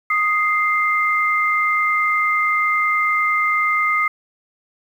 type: tone pair together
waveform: sine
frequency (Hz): 1244.5 / 2093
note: D#6 / C7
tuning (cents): 0 / 0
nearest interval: major sixth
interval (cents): 900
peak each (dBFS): -18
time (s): 0.1-4.08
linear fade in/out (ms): 5
effects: 8-bit